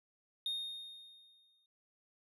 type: tone with exponential decay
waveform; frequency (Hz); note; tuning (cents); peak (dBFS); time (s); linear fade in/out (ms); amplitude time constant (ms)
triangle; 3692; A#7; -17; -32; 0.46-1.66; 2; 260
effects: resampled to 32000 Hz